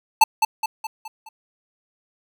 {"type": "tone with echo", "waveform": "square", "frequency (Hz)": 880, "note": "A5", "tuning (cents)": 0, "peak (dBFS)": -9, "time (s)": [0.21, 0.24], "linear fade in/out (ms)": 5, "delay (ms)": 210, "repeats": 5, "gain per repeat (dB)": -6, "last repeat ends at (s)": 1.29, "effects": []}